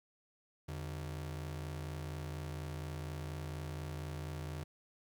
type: ring-modulated tone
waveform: 45% pulse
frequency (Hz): 114.5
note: A#2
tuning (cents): -31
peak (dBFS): -37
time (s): 0.68-4.64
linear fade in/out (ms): 10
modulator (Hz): 32.1
effects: 12-bit